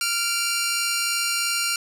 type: tone pair together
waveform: 10% pulse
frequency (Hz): 1389 / 2336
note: F6 / D7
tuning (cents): -10 / -10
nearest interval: major sixth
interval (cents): 900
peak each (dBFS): -15 / -17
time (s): 0.01-1.76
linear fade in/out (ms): 2
effects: low-pass 12000 Hz 12 dB/octave + 8-bit